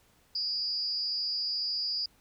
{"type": "tone with amplitude modulation", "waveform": "sine", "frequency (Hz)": 4874, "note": "D#8", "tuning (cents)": -37, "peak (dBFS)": -25, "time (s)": [0.35, 2.06], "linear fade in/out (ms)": 5, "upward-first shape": "sine", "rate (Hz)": 234, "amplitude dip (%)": 95, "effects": ["pink hiss -65 dBFS RMS until 2.2 s"]}